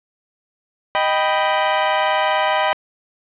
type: chord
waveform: sawtooth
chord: Eb augmented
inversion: none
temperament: equal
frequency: 622.3 / 784 / 987.8 Hz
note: Eb5 / G5 / B5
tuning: 0 / 0 / 0 cents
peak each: -16 dBFS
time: 0.95-2.73 s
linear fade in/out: 0 ms
effects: resampled to 8000 Hz + 7-bit